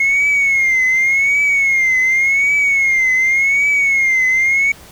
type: tone with vibrato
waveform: sine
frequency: 2160 Hz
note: C#7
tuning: 45 cents flat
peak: -9 dBFS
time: 0-4.72 s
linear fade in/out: 5 ms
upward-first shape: triangle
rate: 0.88 Hz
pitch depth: 110 cents each way
effects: tanh soft clip ceiling -9 dBFS + pink hiss -40 dBFS RMS until 4.91 s